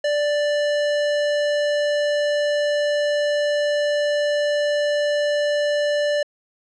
sine tone with hard clipping, 587.3 Hz, D5, in tune, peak -20 dBFS, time 0.04-6.23 s, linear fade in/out 5 ms, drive 18 dB, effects low-pass 7000 Hz 12 dB/octave

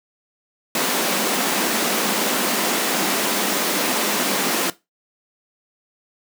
pink high-pass noise, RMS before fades -21 dBFS, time 0.75-4.7 s, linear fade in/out 2 ms, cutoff 190 Hz, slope 48 dB/octave, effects noise-tail reverb RT60 0.2 s tail -17 dB re dry

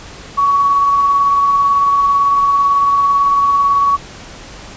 sine tone with tremolo, 1123 Hz, C#6, 22 cents sharp, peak -8 dBFS, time 0.37-3.97 s, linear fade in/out 20 ms, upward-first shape sine, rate 18 Hz, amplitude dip 25%, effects pink hiss -34 dBFS RMS until 4.76 s + resampled to 16000 Hz

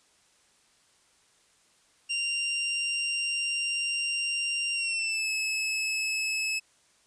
sawtooth tone with pitch glide, 2779 to 2593 Hz, F7 to E7, -9 to -29 cents, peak -24 dBFS, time 2.09-6.6 s, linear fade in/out 20 ms, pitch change -120 cents, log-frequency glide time 4.73-5.3 s, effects white hiss -64 dBFS RMS until 7.06 s + resampled to 22050 Hz

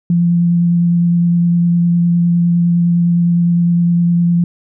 sine tone with vibrato, 172.2 Hz, F3, 24 cents flat, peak -9 dBFS, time 0.1-4.44 s, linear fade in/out 2 ms, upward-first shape sine, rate 9.8 Hz, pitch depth 11 cents each way, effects none

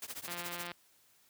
white noise with tremolo, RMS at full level -40 dBFS, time 0.02-0.67 s, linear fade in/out 2 ms, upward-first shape triangle, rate 14 Hz, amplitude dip 100%
click train, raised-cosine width 0.3 ms, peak -26 dBFS, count 77, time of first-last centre 0.28-0.717 s, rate 174 Hz
effects white hiss -67 dBFS RMS until 1.29 s + high-pass 60 Hz 12 dB/octave

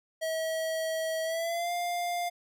square tone with pitch glide, 643 to 701.2 Hz, E5 to F5, -43 to +7 cents, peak -30 dBFS, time 0.21-2.3 s, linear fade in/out 20 ms, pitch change +150 cents, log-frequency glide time 1.23-1.72 s, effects none

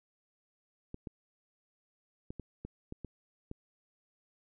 clicks, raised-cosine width 3 ms, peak -28 dBFS, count 8, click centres 0.944 / 1.072 / 2.305 / 2.397 / 2.65 / 2.924 / 3.047 / 3.514 s, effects none

